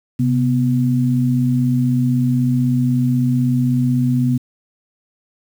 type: tone pair together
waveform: sine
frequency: 130.79 / 246.9 Hz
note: C3 / B3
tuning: 0 / 0 cents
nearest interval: major seventh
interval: 1100 cents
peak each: -16 dBFS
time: 0.19-4.38 s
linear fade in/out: 10 ms
effects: 7-bit